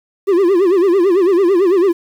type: tone with vibrato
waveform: triangle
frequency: 369.1 Hz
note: F#4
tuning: 4 cents flat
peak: -7 dBFS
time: 0.27-1.93 s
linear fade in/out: 20 ms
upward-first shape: sine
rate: 9 Hz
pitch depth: 160 cents each way
effects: 7-bit